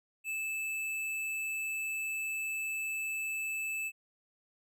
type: tone with tanh clipping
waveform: sine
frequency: 2625 Hz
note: E7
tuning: 8 cents flat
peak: -35 dBFS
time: 0.24-3.92 s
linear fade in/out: 50 ms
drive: 14 dB
effects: none